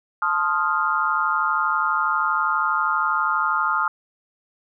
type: chord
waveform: sine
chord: F dominant seventh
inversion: first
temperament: equal with one note detuned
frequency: 875.9 / 1046.5 / 1244.5 / 1396.9 Hz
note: A5 / C6 / Eb6 / F6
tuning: -8 / 0 / 0 / 0 cents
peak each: -27 / -27 / -22 / -23 dBFS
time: 0.22-3.88 s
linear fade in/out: 2 ms
effects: none